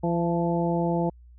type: harmonic tone with a mistuned harmonic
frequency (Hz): 170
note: F3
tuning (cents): -46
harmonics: 1 / 2 / 3 / 4 / 5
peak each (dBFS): -25 / -28 / -30 / -31 / -32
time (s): 0.03-1.1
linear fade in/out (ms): 10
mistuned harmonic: 5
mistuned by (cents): +40
effects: added 60 Hz sine -47 dBFS peak until 1.38 s